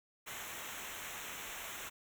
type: noise with comb filter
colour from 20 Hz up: pink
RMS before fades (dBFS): -45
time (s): 0.26-1.9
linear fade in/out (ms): 20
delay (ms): 0.21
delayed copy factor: -0.85
effects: none